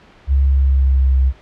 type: tone with pitch glide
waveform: sine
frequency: 68.2 to 65.8 Hz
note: C#2 to C2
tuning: -28 to +10 cents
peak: -10 dBFS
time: 0.27-1.33 s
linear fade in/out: 50 ms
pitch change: -62 cents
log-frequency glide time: 0.44-1.18 s
effects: pink hiss -46 dBFS RMS until 1.41 s + low-pass 3000 Hz 12 dB/octave